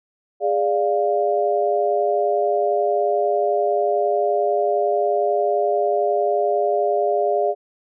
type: chord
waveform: sine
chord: D diminished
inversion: second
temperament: equal with one note detuned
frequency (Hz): 411.2 / 587.3 / 698.5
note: Ab4 / D5 / F5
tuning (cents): -17 / 0 / 0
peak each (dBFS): -21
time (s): 0.4-7.55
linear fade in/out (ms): 50
effects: none